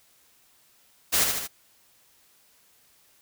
white noise with echo, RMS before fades -22 dBFS, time 1.12-1.25 s, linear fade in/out 20 ms, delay 76 ms, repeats 3, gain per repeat -4 dB, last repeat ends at 1.478 s, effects white hiss -61 dBFS RMS until 3.21 s

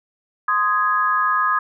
sine chord, Ab major, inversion first, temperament just, 1038.3 / 1245.9 / 1661.2 Hz, C6 / Eb6 / Ab6, -14 / +2 / 0 cents, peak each -22 / -18 / -22 dBFS, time 0.48-1.59 s, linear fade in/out 5 ms, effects none

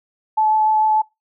sine tone with vibrato, 865 Hz, A5, 30 cents flat, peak -13 dBFS, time 0.37-1.02 s, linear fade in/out 10 ms, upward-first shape sine, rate 6.7 Hz, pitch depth 10 cents each way, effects noise-tail reverb RT60 0.2 s tail -22 dB re dry

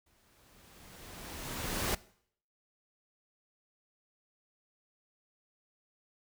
pink noise with exponential growth, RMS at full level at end -31 dBFS, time 0.06-1.95 s, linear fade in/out 5 ms, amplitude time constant 410 ms, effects noise-tail reverb RT60 0.6 s tail -20 dB re dry

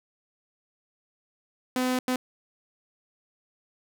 sawtooth tone bursts at uneven times, 253.8 Hz, B3, 47 cents sharp, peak -20 dBFS, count 2, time 1.76-1.99 / 2.08-2.16 s, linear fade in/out 2 ms, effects none

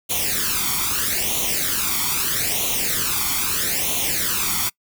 white noise with flanger, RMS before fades -22 dBFS, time 0.09-4.7 s, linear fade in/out 20 ms, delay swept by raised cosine 0.3 to 0.9 ms, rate 0.78 Hz, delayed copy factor +0.75, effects noise-tail reverb RT60 0.1 s tail -25 dB re dry

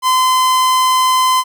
45% pulse tone, 1027 Hz, C6, 33 cents flat, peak -10 dBFS, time 0.02-1.44 s, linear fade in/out 50 ms, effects none

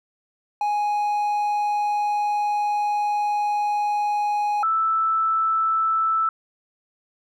triangle / sine tone pair in turn, 830.6 / 1318.5 Hz, G#5 / E6, 0 / 0 cents, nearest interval minor sixth, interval 800 cents, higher second, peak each -18 dBFS, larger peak neither, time 0.61-4.63 / 4.63-6.29 s, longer first, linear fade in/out 2 ms, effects none

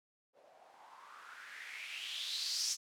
violet noise with low-pass filter sweep, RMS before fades -43 dBFS, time 0.33-2.77 s, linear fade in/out 50 ms, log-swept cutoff 540 to 6000 Hz, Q 4.7, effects none

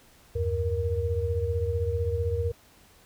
sine tone cluster, 79.7 / 95.3 / 469.2 Hz, D#2 / G2 / A#4, +42 / -48 / +11 cents, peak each -29 dBFS, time 0.35-2.52 s, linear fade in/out 10 ms, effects pink hiss -57 dBFS RMS until 3.05 s

